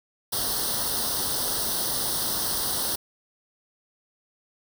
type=noise with comb filter; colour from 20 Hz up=white; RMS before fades=-27 dBFS; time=0.32-2.96 s; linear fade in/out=10 ms; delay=0.21 ms; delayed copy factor=+0.9; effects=none

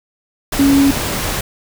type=tone in noise; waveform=sine; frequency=277.2 Hz; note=C#4; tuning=in tune; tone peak=-8 dBFS; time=0.59-0.91 s; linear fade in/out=5 ms; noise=pink; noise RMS=-20 dBFS; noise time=0.52-1.41 s; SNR=+9 dB; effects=none

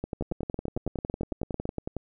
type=two click trains; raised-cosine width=2 ms; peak=-18 / -17 dBFS; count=22 / 14; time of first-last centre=0.04-1.967 / 0.21-1.654 s; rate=10.9 / 9 Hz; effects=none

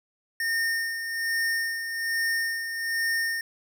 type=tone with tremolo; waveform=square; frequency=1826 Hz; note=A#6; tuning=36 cents flat; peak=-24 dBFS; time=0.4-3.41 s; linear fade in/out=2 ms; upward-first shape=sine; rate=1.2 Hz; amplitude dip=55%; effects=none

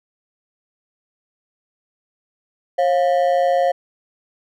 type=ring-modulated tone; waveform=triangle; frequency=622.3 Hz; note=D#5; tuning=in tune; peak=-9 dBFS; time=2.78-3.72 s; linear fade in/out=10 ms; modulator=81 Hz; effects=none

